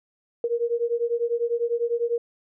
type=beating tone pair; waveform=sine; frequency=466.2 / 476.2 Hz; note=A#4 / A#4; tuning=0 / +37 cents; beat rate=10 Hz; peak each=-25 dBFS; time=0.44-2.18 s; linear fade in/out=2 ms; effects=none